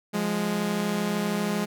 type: tone pair together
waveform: sawtooth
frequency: 174.94 / 207.7 Hz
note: F3 / G#3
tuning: +3 / 0 cents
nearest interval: minor third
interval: 297 cents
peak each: -26 / -22 dBFS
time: 0.13-1.66 s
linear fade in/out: 20 ms
effects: none